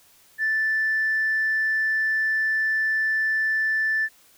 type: tone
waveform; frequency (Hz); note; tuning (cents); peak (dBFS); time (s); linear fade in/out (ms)
sine; 1760; A6; 0; -19; 0.38-4.09; 50
effects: tanh soft clip ceiling -16 dBFS + white hiss -56 dBFS RMS until 4.37 s